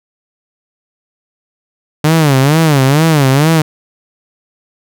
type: tone with vibrato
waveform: sawtooth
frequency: 146.83 Hz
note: D3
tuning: in tune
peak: -3 dBFS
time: 2.04-3.62 s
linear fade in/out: 5 ms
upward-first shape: sine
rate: 2.2 Hz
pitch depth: 190 cents each way
effects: none